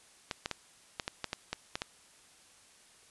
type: clicks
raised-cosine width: 0.2 ms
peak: -16 dBFS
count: 10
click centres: 0.312 / 0.459 / 0.513 / 0.998 / 1.079 / 1.243 / 1.331 / 1.53 / 1.755 / 1.819 s
effects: white hiss -60 dBFS RMS until 3.1 s + resampled to 24000 Hz

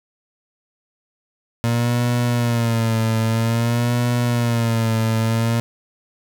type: tone with vibrato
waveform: 30% pulse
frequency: 116.54 Hz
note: A#2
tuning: in tune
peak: -14 dBFS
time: 1.64-5.6 s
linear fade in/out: 0 ms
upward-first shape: sine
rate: 0.51 Hz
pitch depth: 69 cents each way
effects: none

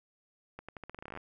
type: accelerating click train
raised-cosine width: 0.5 ms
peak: -28 dBFS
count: 16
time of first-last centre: 0.59-1.174 s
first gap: 96 ms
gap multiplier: 0.85
effects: none

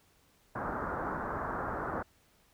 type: low-pass noise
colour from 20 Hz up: white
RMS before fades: -36 dBFS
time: 0.55-2.03 s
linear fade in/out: 10 ms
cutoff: 1500 Hz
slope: 48 dB/octave
effects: pink hiss -67 dBFS RMS until 2.53 s

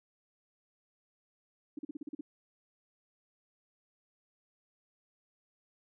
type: tone bursts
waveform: sine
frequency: 293.7 Hz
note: D4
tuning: in tune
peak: -37 dBFS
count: 8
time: 1.77-2.21 s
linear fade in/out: 5 ms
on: 20 ms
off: 40 ms
effects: none

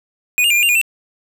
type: tone with pitch steps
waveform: square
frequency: 2476 / 2825 / 2390 / 2422 / 2788 / 2443 / 2684 Hz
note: D#7 / F7 / D7 / D#7 / F7 / D#7 / E7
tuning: -9 / +19 / +30 / -47 / -4 / -32 / +31 cents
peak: -12 dBFS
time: 0.38-0.814 s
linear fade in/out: 0 ms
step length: 62 ms
effects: none

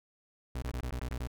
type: tone bursts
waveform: 35% pulse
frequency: 61.74 Hz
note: B1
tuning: in tune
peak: -32 dBFS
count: 8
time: 0.55-1.273 s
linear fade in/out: 5 ms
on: 72 ms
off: 21 ms
type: click train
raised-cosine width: 0.5 ms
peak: -26 dBFS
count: 5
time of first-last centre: 0.69-1.124 s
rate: 9.22 Hz
effects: none

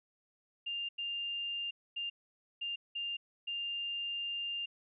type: tone bursts at uneven times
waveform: sine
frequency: 2800 Hz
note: F7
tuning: 4 cents sharp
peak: -35 dBFS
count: 6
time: 0.66-0.89 / 0.98-1.71 / 1.96-2.1 / 2.61-2.76 / 2.95-3.17 / 3.47-4.66 s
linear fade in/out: 10 ms
effects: none

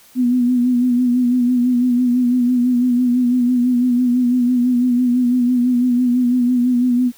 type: tone with vibrato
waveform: sine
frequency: 246.9 Hz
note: B3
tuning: in tune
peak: -12 dBFS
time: 0.15-7.12 s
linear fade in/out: 50 ms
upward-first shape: sine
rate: 6 Hz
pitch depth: 44 cents each way
effects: white hiss -48 dBFS RMS until 7.17 s

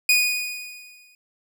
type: tone with exponential decay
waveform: sawtooth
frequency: 2472 Hz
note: D#7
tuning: 12 cents flat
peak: -10 dBFS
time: 0.09-1.15 s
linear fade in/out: 2 ms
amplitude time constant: 230 ms
effects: none

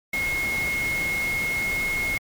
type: tone in noise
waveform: sine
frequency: 2161 Hz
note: C#7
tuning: 45 cents flat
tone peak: -23 dBFS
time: 0.13-2.18 s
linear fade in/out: 5 ms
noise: pink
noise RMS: -33 dBFS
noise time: 0.13-2.18 s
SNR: +7 dB
effects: MP3 96 kbps

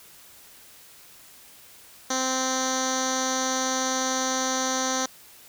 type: tone with low-pass filter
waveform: 10% pulse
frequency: 260.2 Hz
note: C4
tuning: 9 cents flat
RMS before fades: -26 dBFS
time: 2.1-5.06 s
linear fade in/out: 5 ms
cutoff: 5900 Hz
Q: 7.4
effects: white hiss -50 dBFS RMS until 5.48 s

